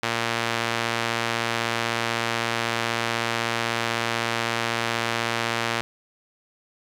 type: tone with band-pass filter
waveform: sawtooth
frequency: 116.1 Hz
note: A#2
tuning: 7 cents flat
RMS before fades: -26 dBFS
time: 0.03-5.81 s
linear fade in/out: 0 ms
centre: 2300 Hz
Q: 0.64
effects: 8-bit